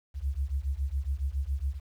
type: beating tone pair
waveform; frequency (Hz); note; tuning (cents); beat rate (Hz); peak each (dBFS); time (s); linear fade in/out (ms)
sine; 65.2 / 72.4; C2 / D2; -5 / -24; 7.2; -31; 0.14-1.8; 50
effects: 10-bit